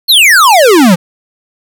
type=exponential sweep; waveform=square; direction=down; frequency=4435 to 163.8 Hz; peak=-3 dBFS; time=0.08-0.96 s; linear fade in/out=20 ms; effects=none